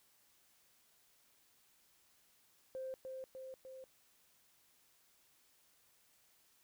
sine tone with echo, 523.3 Hz, C5, in tune, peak -40 dBFS, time 2.75-2.94 s, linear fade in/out 0 ms, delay 300 ms, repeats 3, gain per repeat -3 dB, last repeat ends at 3.84 s, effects tanh soft clip ceiling -36 dBFS + white hiss -71 dBFS RMS until 6.63 s

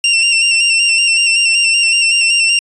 sawtooth tone with vibrato, 2739 Hz, F7, 34 cents flat, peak -6 dBFS, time 0.04-2.59 s, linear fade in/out 2 ms, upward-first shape square, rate 5.3 Hz, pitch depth 28 cents each way, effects resampled to 22050 Hz

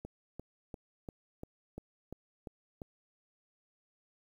click train, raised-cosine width 2 ms, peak -29 dBFS, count 9, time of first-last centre 0.05-2.818 s, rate 2.89 Hz, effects 10-bit

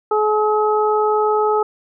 harmonic tone, 425.8 Hz, G#4, 43 cents sharp, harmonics 1 / 2 / 3, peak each -16 / -19 / -21 dBFS, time 0.11-1.63 s, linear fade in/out 5 ms, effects none

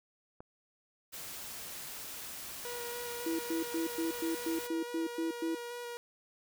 click, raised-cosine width 1 ms, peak -33 dBFS, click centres 0.405 s
white noise, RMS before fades -44 dBFS, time 1.12-4.68 s, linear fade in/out 20 ms
sawtooth tone with vibrato, 480 Hz, B4, 49 cents flat, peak -36 dBFS, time 2.65-5.97 s, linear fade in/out 0 ms, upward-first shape square, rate 3.6 Hz, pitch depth 11 cents each way
sine tone bursts, 329.6 Hz, E4, in tune, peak -31 dBFS, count 10, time 3.26-5.55 s, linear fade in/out 5 ms, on 130 ms, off 110 ms
effects none

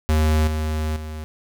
square tone with level steps, 77.6 Hz, D#2, 4 cents flat, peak -16 / -22 / -30 dBFS, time 0.09-1.24 s, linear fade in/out 0 ms, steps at 0.47 / 0.96 s, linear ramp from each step 5 ms, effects none

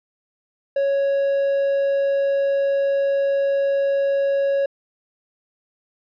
triangle tone, 554.4 Hz, C#5, in tune, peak -15 dBFS, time 0.76-4.66 s, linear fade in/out 5 ms, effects resampled to 11025 Hz

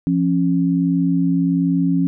sine tone pair together, 172.48 / 273.8 Hz, F3 / C#4, -21 / -21 cents, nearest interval minor sixth, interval 800 cents, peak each -17 dBFS, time 0.07-2.07 s, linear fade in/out 0 ms, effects none

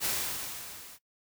white noise with level ramp, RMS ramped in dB -28 to -50 dBFS, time 0-0.99 s, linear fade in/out 50 ms, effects noise-tail reverb RT60 0.1 s tail -19 dB re dry

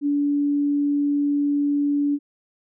sine tone, 287.8 Hz, D4, 35 cents flat, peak -18 dBFS, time 0.01-2.19 s, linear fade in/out 50 ms, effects none

